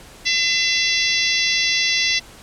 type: harmonic tone with a mistuned harmonic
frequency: 676 Hz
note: E5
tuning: 43 cents sharp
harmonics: 3 / 4 / 5 / 6 / 7 / 8 / 9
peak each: -22 / -23 / -24 / -25 / -25 / -26 / -27 dBFS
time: 0.25-2.2 s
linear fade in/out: 20 ms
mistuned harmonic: 5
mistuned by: +22 cents
effects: pink hiss -43 dBFS RMS until 2.42 s + low-pass 11000 Hz 12 dB/octave